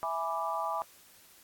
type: chord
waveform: sine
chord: E dominant seventh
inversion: none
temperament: equal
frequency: 659.3 / 830.6 / 987.8 / 1174.7 Hz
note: E5 / G#5 / B5 / D6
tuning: 0 / 0 / 0 / 0 cents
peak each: -37 / -36 / -36 / -35 dBFS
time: 0.03-0.82 s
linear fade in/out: 0 ms
effects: white hiss -58 dBFS RMS until 1.43 s + AAC 64 kbps